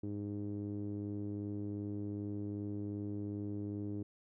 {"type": "tone with low-pass filter", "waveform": "sawtooth", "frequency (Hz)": 102.6, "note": "G#2", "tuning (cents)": -21, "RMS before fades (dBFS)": -40, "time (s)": [0.03, 4.03], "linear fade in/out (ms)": 5, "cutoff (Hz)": 340, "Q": 4.2, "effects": []}